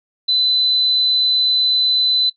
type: tone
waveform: sine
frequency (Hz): 4016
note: B7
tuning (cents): +28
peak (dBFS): -13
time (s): 0.28-2.3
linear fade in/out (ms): 10
effects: noise-tail reverb RT60 0.1 s tail -18 dB re dry